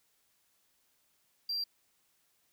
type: tone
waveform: triangle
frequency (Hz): 4730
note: D8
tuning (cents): +12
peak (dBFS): -30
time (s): 1.49-1.64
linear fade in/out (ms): 5
effects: tanh soft clip ceiling -26 dBFS + white hiss -73 dBFS RMS until 2.52 s